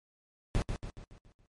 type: noise with echo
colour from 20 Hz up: brown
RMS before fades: -28 dBFS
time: 0.55-0.62 s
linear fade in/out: 0 ms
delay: 140 ms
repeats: 6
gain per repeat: -6 dB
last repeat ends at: 1.46 s
effects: noise-tail reverb RT60 0.1 s tail -24 dB re dry + MP3 48 kbps